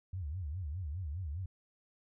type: tone with vibrato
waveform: sine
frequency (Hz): 82.41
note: E2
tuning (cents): 0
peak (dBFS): -36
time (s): 0.13-1.46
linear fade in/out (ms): 5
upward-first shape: sine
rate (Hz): 4.9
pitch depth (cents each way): 270
effects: none